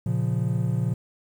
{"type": "chord", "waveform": "triangle", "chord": "Bb minor", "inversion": "none", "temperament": "equal", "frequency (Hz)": [116.54, 138.59, 174.61], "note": ["Bb2", "Db3", "F3"], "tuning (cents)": [0, 0, 0], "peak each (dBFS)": [-23, -25, -26], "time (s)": [0.06, 0.94], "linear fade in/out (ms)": 5, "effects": ["9-bit"]}